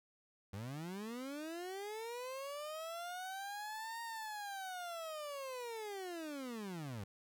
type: linear two-way sweep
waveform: 30% pulse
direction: up then down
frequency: 92.5 to 932.3 to 92.5 Hz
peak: -40 dBFS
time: 0.53-7.04 s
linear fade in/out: 5 ms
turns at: 4.02 s
effects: none